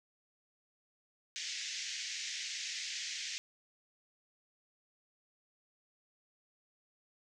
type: band-pass noise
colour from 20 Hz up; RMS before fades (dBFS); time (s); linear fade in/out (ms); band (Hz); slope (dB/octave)
white; -41; 1.36-3.38; 0; 1800 to 6700; 48
effects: none